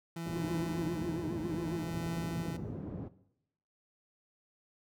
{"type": "tone with tremolo", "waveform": "30% pulse", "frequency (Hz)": 167, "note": "E3", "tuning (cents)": 23, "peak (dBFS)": -32, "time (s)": [0.16, 2.57], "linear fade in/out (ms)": 5, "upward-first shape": "triangle", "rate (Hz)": 0.63, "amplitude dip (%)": 70}
{"type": "band-pass noise", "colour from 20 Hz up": "pink", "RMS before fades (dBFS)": -41, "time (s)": [0.25, 3.09], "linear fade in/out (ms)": 20, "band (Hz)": [110, 330], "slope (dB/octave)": 12}
{"type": "tone with vibrato", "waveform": "triangle", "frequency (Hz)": 329.6, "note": "E4", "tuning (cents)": 0, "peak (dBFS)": -34, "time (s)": [0.34, 1.84], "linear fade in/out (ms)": 20, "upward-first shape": "sine", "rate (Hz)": 7.3, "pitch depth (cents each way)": 130}
{"effects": ["noise-tail reverb RT60 0.8 s tail -17 dB re dry"]}